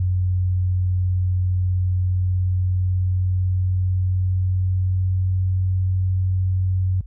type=tone with pitch glide; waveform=sine; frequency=91.5 to 92.99 Hz; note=F#2 to F#2; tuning=-19 to +9 cents; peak=-17 dBFS; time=0-7.01 s; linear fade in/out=5 ms; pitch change=+28 cents; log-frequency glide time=1.95-5.53 s; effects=added 50 Hz sine -35 dBFS peak until 7.06 s